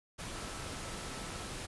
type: tone in noise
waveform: sine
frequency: 1312 Hz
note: E6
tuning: 9 cents flat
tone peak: -53 dBFS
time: 0.31-1.5 s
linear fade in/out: 20 ms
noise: pink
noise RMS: -42 dBFS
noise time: 0.18-1.67 s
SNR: -14 dB
effects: resampled to 24000 Hz